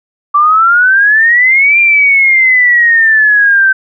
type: exponential two-way sweep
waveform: sine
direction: up then down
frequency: 1156 to 2395 to 1541 Hz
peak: -4 dBFS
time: 0.34-3.73 s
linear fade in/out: 10 ms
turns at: 1.79 s
effects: none